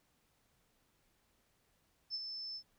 sine tone with ADSR envelope, 5274 Hz, E8, in tune, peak -35 dBFS, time 2.1-2.63 s, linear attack 44 ms, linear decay 39 ms, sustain -6 dB, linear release 72 ms, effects pink hiss -75 dBFS RMS until 2.78 s

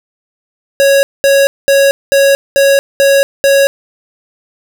square tone bursts, 553 Hz, C#5, 4 cents flat, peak -6 dBFS, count 7, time 0.8-3.67 s, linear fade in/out 0 ms, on 230 ms, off 210 ms, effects none

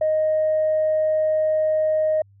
sine tone, 622.3 Hz, D#5, in tune, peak -16 dBFS, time 0.01-2.22 s, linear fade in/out 5 ms, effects tanh soft clip ceiling -13 dBFS + added 99 Hz sine -50 dBFS peak until 2.4 s

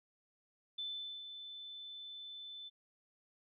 sine tone with ADSR envelope, 3520 Hz, A7, in tune, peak -38 dBFS, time 0.78-2.7 s, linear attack 8 ms, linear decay 440 ms, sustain -8 dB, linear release 25 ms, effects none

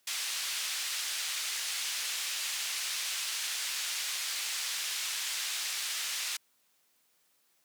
pink band-pass noise, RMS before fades -35 dBFS, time 0.07-6.37 s, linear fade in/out 5 ms, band 2600 to 9100 Hz, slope 12 dB/octave, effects white hiss -71 dBFS RMS until 7.64 s + high-pass 150 Hz 12 dB/octave

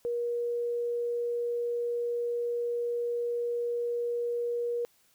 sine tone, 476.4 Hz, A#4, 38 cents sharp, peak -28 dBFS, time 0.05-4.85 s, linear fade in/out 0 ms, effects white hiss -66 dBFS RMS until 5.14 s

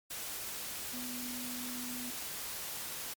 sine tone in noise, 247.1 Hz, B3, 1 cent sharp, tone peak -42 dBFS, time 0.93-2.11 s, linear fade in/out 10 ms, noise white, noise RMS -41 dBFS, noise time 0.1-3.14 s, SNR -4 dB, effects MP3 96 kbps

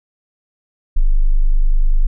sine tone, 25.15 Hz, G0, 45 cents sharp, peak -8 dBFS, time 0.96-2.07 s, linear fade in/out 10 ms, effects none

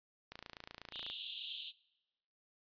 click train, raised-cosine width 0.2 ms, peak -29 dBFS, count 23, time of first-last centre 0.32-1.1 s, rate 28.2 Hz
white band-pass noise, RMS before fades -46 dBFS, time 0.91-1.73 s, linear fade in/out 50 ms, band 2800 to 3900 Hz, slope 96 dB/octave
effects noise-tail reverb RT60 1.0 s tail -22 dB re dry + resampled to 11025 Hz

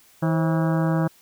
harmonic tone with a mistuned harmonic, 161.8 Hz, E3, 32 cents flat, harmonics 1 / 2 / 3 / 4 / 5 / 6 / 7 / 8 / 9 / 10, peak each -20 / -26 / -30 / -32 / -34 / -36 / -37 / -38 / -39 / -40 dBFS, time 0.22-1.08 s, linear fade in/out 10 ms, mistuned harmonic 3, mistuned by +150 cents, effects white hiss -55 dBFS RMS until 1.21 s

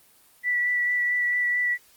sine tone with vibrato, 1960 Hz, B6, 14 cents flat, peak -21 dBFS, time 0.43-1.78 s, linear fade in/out 50 ms, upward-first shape sine, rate 4.5 Hz, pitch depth 12 cents each way, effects white hiss -57 dBFS RMS until 1.96 s + Opus 24 kbps

